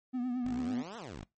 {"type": "tone with vibrato", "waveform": "triangle", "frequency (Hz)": 248.5, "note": "B3", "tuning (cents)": 11, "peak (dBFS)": -29, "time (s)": [0.13, 0.83], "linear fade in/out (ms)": 20, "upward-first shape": "triangle", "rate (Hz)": 9.1, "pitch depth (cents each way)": 67}
{"type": "exponential two-way sweep", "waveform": "10% pulse", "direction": "up then down", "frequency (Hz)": [41.2, 245.1, 41.2], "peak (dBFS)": -34, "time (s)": [0.44, 1.24], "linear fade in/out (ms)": 10, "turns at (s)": 0.97}
{"effects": ["noise-tail reverb RT60 0.2 s tail -23 dB re dry", "MP3 32 kbps"]}